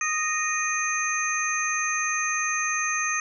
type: tone cluster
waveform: sine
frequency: 1243 / 1863 / 2466 / 6280 Hz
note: D#6 / A#6 / D#7 / G8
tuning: -2 / -2 / -16 / +2 cents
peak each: -29 dBFS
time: 0.01-3.2 s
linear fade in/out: 2 ms
effects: none